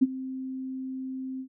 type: tone with ADSR envelope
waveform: sine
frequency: 261.6 Hz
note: C4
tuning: in tune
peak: -14 dBFS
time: 0.01-1.48 s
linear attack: 17 ms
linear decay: 32 ms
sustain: -18 dB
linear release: 80 ms
effects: none